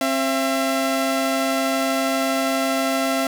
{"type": "tone pair together", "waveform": "sawtooth", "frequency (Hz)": [266.8, 673.2], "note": ["C4", "E5"], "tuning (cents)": [34, 36], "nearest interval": "octave + major third", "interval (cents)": 1602, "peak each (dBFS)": -18, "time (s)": [0.01, 3.27], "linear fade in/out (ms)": 2, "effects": []}